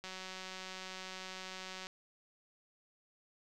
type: click train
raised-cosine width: 0.2 ms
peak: -28 dBFS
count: 343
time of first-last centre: 0.04-1.869 s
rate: 187 Hz
effects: none